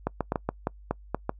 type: clicks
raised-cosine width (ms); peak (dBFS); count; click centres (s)
1; -12; 9; 0.07 / 0.207 / 0.321 / 0.358 / 0.49 / 0.671 / 0.91 / 1.146 / 1.294
effects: noise-tail reverb RT60 0.1 s tail -26 dB re dry + added 50 Hz sine -46 dBFS peak until 1.39 s